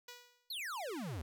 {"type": "tone with exponential decay", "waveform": "5% pulse", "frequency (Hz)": 487.5, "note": "B4", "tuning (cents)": -23, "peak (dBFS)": -35, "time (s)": [0.08, 0.54], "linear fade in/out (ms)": 5, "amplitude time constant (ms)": 100}
{"type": "exponential sweep", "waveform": "square", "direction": "down", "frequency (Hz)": [4515, 71.2], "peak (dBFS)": -40, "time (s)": [0.5, 1.22], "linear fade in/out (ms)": 5}
{"effects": []}